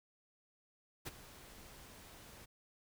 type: noise with ADSR envelope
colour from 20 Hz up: pink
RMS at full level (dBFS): -41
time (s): 1.05-2.46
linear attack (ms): 21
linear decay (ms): 25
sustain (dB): -15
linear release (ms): 17
effects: none